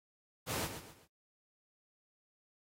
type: noise with echo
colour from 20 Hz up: pink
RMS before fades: -37 dBFS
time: 0.46-0.69 s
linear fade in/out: 50 ms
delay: 130 ms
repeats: 3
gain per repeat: -9 dB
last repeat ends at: 1.08 s
effects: high-pass 80 Hz 12 dB/octave + AAC 48 kbps